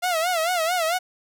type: tone with vibrato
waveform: sawtooth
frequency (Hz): 684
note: F5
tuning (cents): -36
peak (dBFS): -17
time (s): 0.02-0.99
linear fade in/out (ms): 20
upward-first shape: sine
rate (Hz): 4.5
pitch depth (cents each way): 130
effects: none